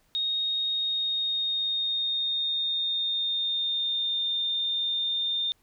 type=tone with pitch glide; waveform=sine; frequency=3729 to 3621 Hz; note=A#7 to A7; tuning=0 to +49 cents; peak=-25 dBFS; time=0.15-5.52 s; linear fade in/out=0 ms; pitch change=-51 cents; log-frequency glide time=0.7-4.27 s; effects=pink hiss -67 dBFS RMS until 5.62 s